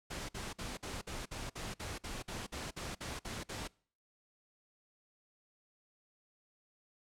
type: noise bursts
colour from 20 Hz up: pink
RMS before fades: -42 dBFS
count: 15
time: 0.1-3.678 s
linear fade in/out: 10 ms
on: 190 ms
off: 52 ms
effects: noise-tail reverb RT60 0.5 s tail -25 dB re dry + low-pass 9000 Hz 12 dB/octave